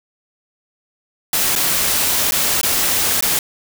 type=noise with dropouts; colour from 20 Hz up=white; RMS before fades=-17 dBFS; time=1.33-3.39 s; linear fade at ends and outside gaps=2 ms; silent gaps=1.554-1.56 / 2.31-2.32 / 2.613-2.631 / 3.208-3.224 s; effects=none